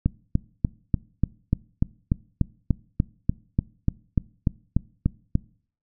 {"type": "click train", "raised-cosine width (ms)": 5, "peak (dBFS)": -7, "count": 19, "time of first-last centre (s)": [0.06, 5.354], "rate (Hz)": 3.4, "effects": ["noise-tail reverb RT60 0.5 s tail -23 dB re dry"]}